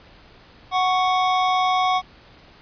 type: tone pair together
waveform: square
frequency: 740 / 1108.7 Hz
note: F#5 / C#6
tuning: 0 / 0 cents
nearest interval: perfect fifth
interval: 700 cents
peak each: -20 / -22 dBFS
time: 0.71-2.02 s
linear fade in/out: 50 ms
effects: pink hiss -49 dBFS RMS until 2.61 s + resampled to 11025 Hz